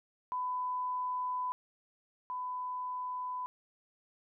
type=tone pair in turn; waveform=sine; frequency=1001 / 1001 Hz; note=B5 / B5; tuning=+23 / +23 cents; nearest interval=unison; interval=0 cents; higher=neither; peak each=-32 / -35 dBFS; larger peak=first; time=0.32-1.52 / 2.3-3.46 s; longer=first; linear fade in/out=0 ms; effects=none